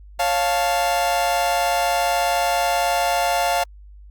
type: chord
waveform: 40% pulse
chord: Db augmented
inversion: none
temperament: equal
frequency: 554.4 / 698.5 / 880 Hz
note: Db5 / F5 / A5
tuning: 0 / 0 / 0 cents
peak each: -25 / -19 / -23 dBFS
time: 0.19-3.64 s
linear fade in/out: 10 ms
effects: added 50 Hz sine -40 dBFS peak until 4.1 s + Opus 48 kbps